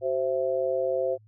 sine tone with amplitude modulation, 523.3 Hz, C5, in tune, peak -19 dBFS, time 0.01-1.18 s, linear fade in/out 50 ms, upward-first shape sine, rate 143 Hz, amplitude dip 100%, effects added 107 Hz sine -53 dBFS peak until 1.27 s

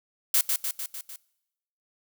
blue noise with echo, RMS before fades -21 dBFS, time 0.34-0.41 s, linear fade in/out 2 ms, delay 150 ms, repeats 5, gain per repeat -4 dB, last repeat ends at 1.16 s, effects noise-tail reverb RT60 0.9 s tail -23 dB re dry

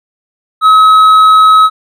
sine tone with hard clipping, 1280 Hz, D#6, 49 cents sharp, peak -3 dBFS, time 0.61-1.7 s, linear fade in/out 50 ms, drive 4 dB, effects none

